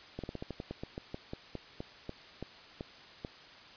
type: slowing click train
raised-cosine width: 2 ms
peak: -25 dBFS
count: 18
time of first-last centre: 0.19-3.249 s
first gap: 47 ms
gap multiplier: 1.15
effects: white hiss -53 dBFS RMS until 3.76 s + resampled to 11025 Hz